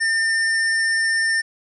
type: tone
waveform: square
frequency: 1804 Hz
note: A6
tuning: 43 cents sharp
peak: -18 dBFS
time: 0-1.42 s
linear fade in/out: 20 ms
effects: resampled to 24000 Hz + 10-bit